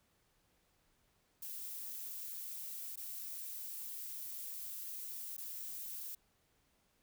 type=noise with dropouts; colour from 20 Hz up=violet; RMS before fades=-45 dBFS; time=1.42-6.15 s; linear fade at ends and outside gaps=5 ms; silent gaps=2.959-2.973 / 5.368-5.379 s; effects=pink hiss -75 dBFS RMS until 7.02 s